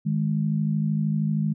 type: tone pair together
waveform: sine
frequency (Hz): 156.1 / 209.1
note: D#3 / G#3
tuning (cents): +6 / +12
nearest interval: perfect fourth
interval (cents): 506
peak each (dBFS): -23 / -25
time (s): 0.05-1.54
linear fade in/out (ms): 20
effects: none